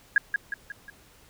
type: tone with echo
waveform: sine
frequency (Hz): 1645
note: G#6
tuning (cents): -17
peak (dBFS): -15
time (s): 0.16-0.18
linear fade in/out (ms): 2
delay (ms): 180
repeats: 4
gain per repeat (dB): -6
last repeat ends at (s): 0.9
effects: pink hiss -56 dBFS RMS until 1.29 s